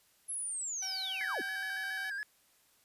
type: linear sweep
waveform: sine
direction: down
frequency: 11175 to 155.56 Hz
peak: -35 dBFS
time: 0.28-1.42 s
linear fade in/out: 20 ms
type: tone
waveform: 10% pulse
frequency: 763 Hz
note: G5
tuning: 47 cents flat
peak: -34 dBFS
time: 0.82-2.1 s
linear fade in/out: 5 ms
type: tone with vibrato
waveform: triangle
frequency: 1649 Hz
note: G#6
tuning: 13 cents flat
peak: -34 dBFS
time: 1.21-2.23 s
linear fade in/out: 0 ms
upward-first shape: square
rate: 7.2 Hz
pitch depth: 53 cents each way
effects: white hiss -68 dBFS RMS until 2.84 s + resampled to 32000 Hz